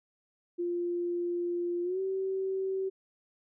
sine tone with pitch glide, 348.8 to 382.6 Hz, F4 to G4, -2 to -42 cents, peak -29 dBFS, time 0.58-2.9 s, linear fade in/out 20 ms, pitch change +160 cents, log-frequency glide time 1.83-2 s, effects none

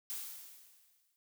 blue noise with exponential decay, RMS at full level -39 dBFS, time 0.1-1.16 s, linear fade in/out 0 ms, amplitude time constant 230 ms, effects none

